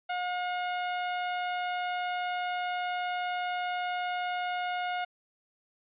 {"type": "tone", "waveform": "sawtooth", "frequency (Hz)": 719, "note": "F#5", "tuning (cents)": -50, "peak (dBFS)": -26, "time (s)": [0.09, 5.05], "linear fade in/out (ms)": 10, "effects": ["resampled to 8000 Hz"]}